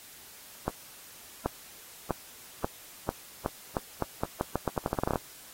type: accelerating click train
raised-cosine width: 1 ms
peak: -13 dBFS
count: 21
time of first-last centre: 0.68-5.158 s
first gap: 780 ms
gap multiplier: 0.83
effects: white hiss -50 dBFS RMS until 5.53 s + AAC 48 kbps

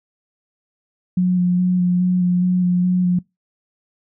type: tone with vibrato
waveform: sine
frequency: 180 Hz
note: F#3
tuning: 47 cents flat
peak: -13 dBFS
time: 1.17-3.19 s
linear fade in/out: 5 ms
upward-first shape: square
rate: 2.4 Hz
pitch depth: 14 cents each way
effects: noise-tail reverb RT60 0.2 s tail -24 dB re dry

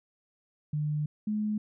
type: tone pair in turn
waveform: sine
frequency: 150 / 212.1 Hz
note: D3 / G#3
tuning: +37 / +37 cents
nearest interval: tritone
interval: 600 cents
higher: second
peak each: -27 dBFS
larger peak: neither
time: 0.73-1.06 / 1.27-1.58 s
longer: first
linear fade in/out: 5 ms
effects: none

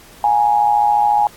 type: tone with amplitude modulation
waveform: sine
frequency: 830.6 Hz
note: G#5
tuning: in tune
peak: -8 dBFS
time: 0.24-1.27 s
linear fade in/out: 2 ms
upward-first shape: sine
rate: 114 Hz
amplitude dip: 65%
effects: pink hiss -43 dBFS RMS until 1.36 s + AAC 64 kbps

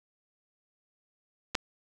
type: clicks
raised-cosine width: 0.2 ms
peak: -18 / -9 dBFS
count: 2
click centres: 1.548 / 1.552 s
effects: none

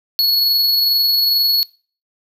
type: tone with amplitude modulation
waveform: square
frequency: 4368 Hz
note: C#8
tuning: 26 cents flat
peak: -12 dBFS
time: 0.19-1.63 s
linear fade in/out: 0 ms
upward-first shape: sine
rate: 22.3 Hz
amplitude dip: 25%
effects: noise-tail reverb RT60 0.4 s tail -22 dB re dry

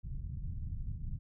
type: low-pass noise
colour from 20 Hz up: pink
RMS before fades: -39 dBFS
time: 0.03-1.19 s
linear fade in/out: 20 ms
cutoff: 140 Hz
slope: 24 dB/octave
effects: none

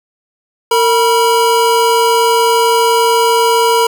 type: tone pair together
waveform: square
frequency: 457.8 / 970 Hz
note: A#4 / B5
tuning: -31 / -31 cents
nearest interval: octave + minor second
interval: 1300 cents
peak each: -12 dBFS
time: 0.71-3.87 s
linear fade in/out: 5 ms
effects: none

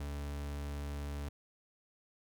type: tone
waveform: 40% pulse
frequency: 72 Hz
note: D2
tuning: 34 cents flat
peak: -37 dBFS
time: 0-1.29 s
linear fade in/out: 5 ms
effects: none

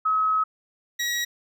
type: tone pair in turn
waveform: sine / 20% pulse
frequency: 1280 / 1911.7 Hz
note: D#6 / A#6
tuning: +49 / +43 cents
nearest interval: perfect fifth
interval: 694 cents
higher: second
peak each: -19 dBFS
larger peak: neither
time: 0.05-0.44 / 0.99-1.25 s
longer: first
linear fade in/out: 10 ms
effects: none

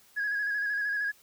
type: tone with vibrato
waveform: sine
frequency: 1661.2 Hz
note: G#6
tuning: in tune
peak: -26 dBFS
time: 0.16-1.12 s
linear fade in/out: 20 ms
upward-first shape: square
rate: 13 Hz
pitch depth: 31 cents each way
effects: tanh soft clip ceiling -24 dBFS + white hiss -60 dBFS RMS until 1.22 s

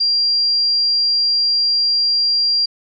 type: tone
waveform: sine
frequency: 4760 Hz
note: D8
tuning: 22 cents sharp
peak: -13 dBFS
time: 0-2.66 s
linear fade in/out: 10 ms
effects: none

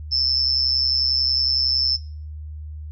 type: tone with amplitude modulation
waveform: sine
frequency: 5274 Hz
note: E8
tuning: in tune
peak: -14 dBFS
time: 0.11-1.97 s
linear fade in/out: 20 ms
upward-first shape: sine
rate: 131 Hz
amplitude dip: 90%
effects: noise-tail reverb RT60 0.4 s tail -17 dB re dry + added 76 Hz sine -31 dBFS peak until 2.91 s

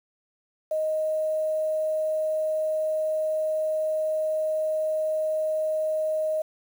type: tone with quantisation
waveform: sine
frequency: 624 Hz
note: D#5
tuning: 5 cents sharp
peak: -23 dBFS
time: 0.71-6.42 s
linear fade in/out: 5 ms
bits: 8
effects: none

